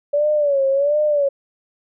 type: tone with vibrato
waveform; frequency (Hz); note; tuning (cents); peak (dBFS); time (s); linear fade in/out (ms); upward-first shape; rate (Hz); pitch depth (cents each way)
sine; 571; D5; -49; -14; 0.13-1.29; 10; sine; 1.4; 100
effects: none